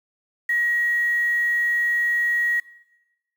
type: tone with quantisation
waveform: sine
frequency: 1900 Hz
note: A#6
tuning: 33 cents sharp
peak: -19 dBFS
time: 0.49-2.6 s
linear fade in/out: 5 ms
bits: 7
effects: noise-tail reverb RT60 1.0 s tail -19 dB re dry